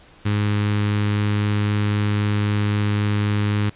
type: tone with notch filter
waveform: sawtooth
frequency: 103.83 Hz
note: G#2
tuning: in tune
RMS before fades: -20 dBFS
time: 0.25-3.7 s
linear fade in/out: 10 ms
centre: 650 Hz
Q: 0.91
effects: pink hiss -49 dBFS RMS until 3.75 s + resampled to 8000 Hz